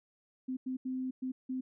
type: tone bursts at uneven times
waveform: sine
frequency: 258.2 Hz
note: C4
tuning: 23 cents flat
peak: -33 dBFS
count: 5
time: 0.48-0.57 / 0.66-0.77 / 0.85-1.11 / 1.22-1.32 / 1.49-1.61 s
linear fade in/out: 10 ms
effects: none